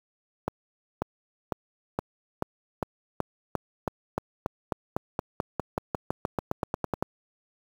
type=accelerating click train; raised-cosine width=1 ms; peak=-12 dBFS; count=27; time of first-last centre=0.48-7.025 s; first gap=540 ms; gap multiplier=0.93; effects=high-pass 60 Hz 12 dB/octave + 7-bit